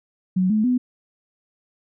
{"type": "tone with pitch steps", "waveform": "sine", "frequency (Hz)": [185, 215, 249.8], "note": ["F#3", "A3", "B3"], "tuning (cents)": [0, -40, 20], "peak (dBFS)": -16, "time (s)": [0.36, 0.78], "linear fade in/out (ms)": 10, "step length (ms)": 140, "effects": []}